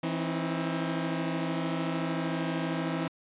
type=tone cluster; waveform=sawtooth; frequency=165.9 / 265.6 / 318.6 Hz; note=E3 / C4 / D#4; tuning=+11 / +26 / +41 cents; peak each=-28 / -30 / -31 dBFS; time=0.03-3.08 s; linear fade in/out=5 ms; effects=resampled to 8000 Hz